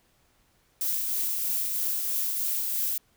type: noise with tremolo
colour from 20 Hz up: violet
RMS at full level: -27 dBFS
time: 0.81-2.98 s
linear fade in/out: 2 ms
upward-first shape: triangle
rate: 3.1 Hz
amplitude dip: 30%
effects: pink hiss -66 dBFS RMS until 3.16 s